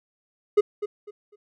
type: tone with echo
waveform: triangle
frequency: 415.3 Hz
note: G#4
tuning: in tune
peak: -11 dBFS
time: 0.57-0.61 s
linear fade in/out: 10 ms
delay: 250 ms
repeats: 3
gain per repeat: -12 dB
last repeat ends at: 1.36 s
effects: none